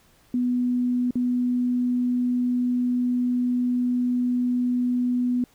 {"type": "tone with dropouts", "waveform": "sine", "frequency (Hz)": 246.9, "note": "B3", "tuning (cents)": 0, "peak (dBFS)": -20, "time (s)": [0.34, 5.44], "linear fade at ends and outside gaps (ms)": 2, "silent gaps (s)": [1.108, 1.155], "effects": ["pink hiss -59 dBFS RMS until 5.54 s"]}